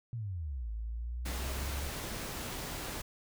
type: exponential two-way sweep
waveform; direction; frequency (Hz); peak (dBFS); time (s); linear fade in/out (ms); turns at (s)
sine; down then up; 123.47 to 53.9 to 71.6; -35; 0.13-1.9; 0; 0.7
type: noise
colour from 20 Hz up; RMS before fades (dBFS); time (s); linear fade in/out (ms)
pink; -40; 1.25-3.02; 10
effects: none